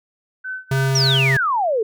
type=tone with tremolo; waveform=sine; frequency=1519 Hz; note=F#6; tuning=45 cents sharp; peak=-24 dBFS; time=0.44-1.19 s; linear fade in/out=10 ms; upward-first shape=sine; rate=3.4 Hz; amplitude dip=95%
type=tone; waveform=square; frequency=134.3 Hz; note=C3; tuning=46 cents sharp; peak=-17 dBFS; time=0.71-1.37 s; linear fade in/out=5 ms
type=exponential sweep; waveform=sine; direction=down; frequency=5920 to 415.3 Hz; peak=-16 dBFS; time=0.95-1.83 s; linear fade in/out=5 ms
effects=none